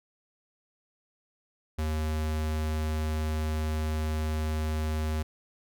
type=tone; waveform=square; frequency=77.7 Hz; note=D#2; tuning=2 cents flat; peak=-28 dBFS; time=1.78-5.23 s; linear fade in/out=10 ms; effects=none